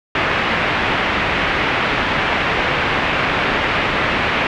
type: low-pass noise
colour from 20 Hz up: white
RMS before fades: -18 dBFS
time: 0.15-4.47 s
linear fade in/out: 2 ms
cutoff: 2600 Hz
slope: 24 dB/octave
effects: none